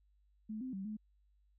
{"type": "tone with pitch steps", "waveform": "sine", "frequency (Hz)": [216.4, 258.2, 193.2, 213.8], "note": ["A3", "C4", "G3", "A3"], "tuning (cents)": [-29, -23, -25, -49], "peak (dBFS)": -39, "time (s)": [0.49, 0.97], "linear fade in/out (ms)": 10, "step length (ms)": 120, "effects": ["added 50 Hz sine -68 dBFS peak until 1.58 s"]}